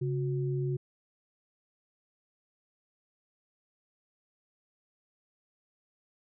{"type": "tone pair together", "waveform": "sine", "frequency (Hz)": [136.4, 364.1], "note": ["C#3", "F#4"], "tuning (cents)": [-28, -28], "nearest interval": "octave + perfect fourth", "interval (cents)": 1700, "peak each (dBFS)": [-29, -35], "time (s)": [0.01, 0.77], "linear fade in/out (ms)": 10, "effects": []}